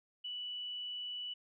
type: tone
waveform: sine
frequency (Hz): 2960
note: F#7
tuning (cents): 0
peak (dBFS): -39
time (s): 0.24-1.34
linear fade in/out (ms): 10
effects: none